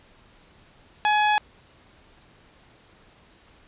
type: tone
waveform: sawtooth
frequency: 843 Hz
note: G#5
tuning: 26 cents sharp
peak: -14 dBFS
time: 1.05-1.38 s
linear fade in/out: 0 ms
effects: pink hiss -55 dBFS RMS until 3.67 s + resampled to 8000 Hz